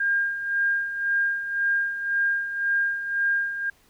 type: tone with tremolo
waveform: sine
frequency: 1609 Hz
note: G6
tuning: 45 cents sharp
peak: -19 dBFS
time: 0-3.7 s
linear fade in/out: 5 ms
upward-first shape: sine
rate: 1.9 Hz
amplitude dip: 65%
effects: pink hiss -60 dBFS RMS until 3.89 s